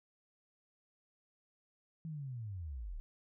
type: linear sweep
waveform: sine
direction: down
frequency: 164.81 to 31.92 Hz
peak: -40 dBFS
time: 2.05-3 s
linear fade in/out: 0 ms
effects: none